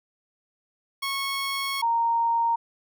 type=tone pair in turn; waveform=15% pulse / sine; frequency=1099 / 927.4 Hz; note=C#6 / A#5; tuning=-15 / -9 cents; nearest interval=minor third; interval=294 cents; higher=first; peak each=-20 dBFS; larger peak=neither; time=1.02-1.82 / 1.82-2.56 s; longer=first; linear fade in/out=10 ms; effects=none